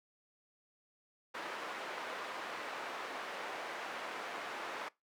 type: band-pass noise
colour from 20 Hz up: white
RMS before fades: -43 dBFS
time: 1.34-4.89 s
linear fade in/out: 10 ms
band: 420 to 1600 Hz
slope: 12 dB/octave
effects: noise-tail reverb RT60 0.2 s tail -22 dB re dry